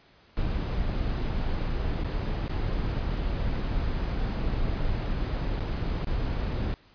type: noise with dropouts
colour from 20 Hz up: brown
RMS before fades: -28 dBFS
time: 0.37-6.74 s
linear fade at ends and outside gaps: 0 ms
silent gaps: 2.036-2.046 / 2.48-2.495 / 5.595-5.606 / 6.045-6.071 s
effects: pink hiss -58 dBFS RMS until 6.94 s + resampled to 11025 Hz